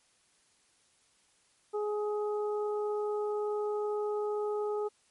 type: harmonic tone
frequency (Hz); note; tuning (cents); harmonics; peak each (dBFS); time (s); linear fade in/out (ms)
418.9; G#4; +15; 1 / 2 / 3; -30 / -40 / -43; 1.73-4.89; 20
effects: white hiss -68 dBFS RMS until 5.1 s + MP3 48 kbps

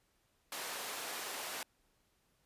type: high-pass noise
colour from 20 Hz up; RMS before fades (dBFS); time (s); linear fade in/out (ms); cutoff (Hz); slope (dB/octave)
pink; -42; 0.52-1.63; 2; 550; 12
effects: pink hiss -75 dBFS RMS until 2.45 s + resampled to 32000 Hz

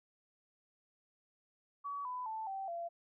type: tone with pitch steps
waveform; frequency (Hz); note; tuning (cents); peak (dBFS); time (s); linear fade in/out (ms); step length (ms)
sine; 1135 / 999.6 / 880.3 / 775.2 / 682.7; C#6 / B5 / A5 / G5 / F5; +41 / +21 / +1 / -20 / -40; -38; 1.84-2.89; 20; 210
effects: none

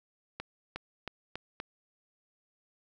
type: accelerating click train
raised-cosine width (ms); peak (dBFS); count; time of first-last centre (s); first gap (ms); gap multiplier
0.3; -21; 5; 0.4-1.601; 360; 0.88
effects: none

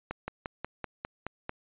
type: slowing click train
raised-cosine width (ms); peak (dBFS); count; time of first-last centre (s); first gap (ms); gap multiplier
0.5; -19; 8; 0.11-1.494; 170; 1.05
effects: resampled to 8000 Hz

